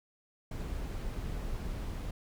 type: noise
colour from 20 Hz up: brown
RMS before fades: -37 dBFS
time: 0.51-2.11 s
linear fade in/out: 5 ms
effects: none